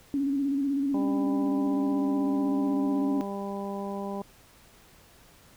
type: tone with vibrato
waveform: sine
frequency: 278 Hz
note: C#4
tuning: 5 cents sharp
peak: -24 dBFS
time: 0.14-3.21 s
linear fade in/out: 0 ms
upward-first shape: square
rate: 16 Hz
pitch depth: 42 cents each way
type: harmonic tone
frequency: 198.8 Hz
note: G3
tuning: 25 cents sharp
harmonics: 1 / 2 / 3 / 4 / 5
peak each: -34 / -37 / -39 / -40 / -41 dBFS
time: 0.94-4.22 s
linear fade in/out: 2 ms
effects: pink hiss -56 dBFS RMS until 5.56 s